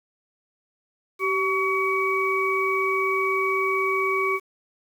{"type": "tone cluster", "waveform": "sine", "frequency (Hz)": [384.9, 1129, 2264], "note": ["G4", "C#6", "C#7"], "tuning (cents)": [-32, 31, 36], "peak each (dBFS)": -25, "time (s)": [1.19, 4.4], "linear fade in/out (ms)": 50, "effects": ["8-bit"]}